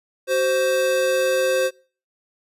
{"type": "tone pair together", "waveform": "square", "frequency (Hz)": [376.2, 523.3], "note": ["F#4", "C5"], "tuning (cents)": [29, 0], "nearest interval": "tritone", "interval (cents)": 571, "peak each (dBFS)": [-26, -19], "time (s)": [0.27, 1.71], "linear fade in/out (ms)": 50, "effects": ["noise-tail reverb RT60 0.4 s tail -24 dB re dry", "resampled to 32000 Hz"]}